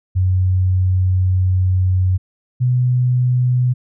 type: tone pair in turn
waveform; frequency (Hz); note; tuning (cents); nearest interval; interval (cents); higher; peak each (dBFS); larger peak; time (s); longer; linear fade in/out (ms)
sine; 92.5 / 125.01; F#2 / B2; 0 / +21; perfect fourth; 521; second; -12; neither; 0.15-2.18 / 2.6-3.74; first; 20
effects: none